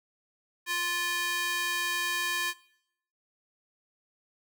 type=tone with high-pass filter; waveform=square; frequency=349.2 Hz; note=F4; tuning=in tune; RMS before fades=-30 dBFS; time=0.66-2.54 s; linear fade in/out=50 ms; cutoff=1700 Hz; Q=1.5; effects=noise-tail reverb RT60 0.7 s tail -20 dB re dry